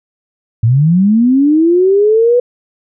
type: linear sweep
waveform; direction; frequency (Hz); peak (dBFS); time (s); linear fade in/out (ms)
sine; up; 106.7 to 495.8; -6; 0.63-2.4; 5
effects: none